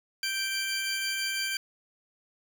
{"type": "tone pair together", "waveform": "20% pulse", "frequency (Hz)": [1568, 2349], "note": ["G6", "D7"], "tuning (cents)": [0, 0], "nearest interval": "perfect fifth", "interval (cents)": 700, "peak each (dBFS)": -27, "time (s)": [0.23, 1.57], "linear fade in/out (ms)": 2, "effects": []}